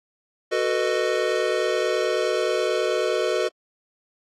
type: chord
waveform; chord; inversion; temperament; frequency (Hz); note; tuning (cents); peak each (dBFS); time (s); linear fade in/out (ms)
square; B dominant seventh; second; just; 370.4 / 444.5 / 493.9 / 617.4; F#4 / A4 / B4 / D#5; +2 / +18 / 0 / -14; -27; 0.51-3.49; 20
effects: low-pass 6000 Hz 12 dB/octave + AAC 48 kbps